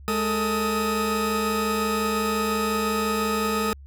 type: tone cluster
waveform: 40% pulse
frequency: 211.1 / 447.9 / 1258 Hz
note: G#3 / A4 / D#6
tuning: +29 / +31 / +19 cents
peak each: -26 dBFS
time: 0.08-3.73 s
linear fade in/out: 0 ms
effects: added 69 Hz sine -41 dBFS peak until 3.86 s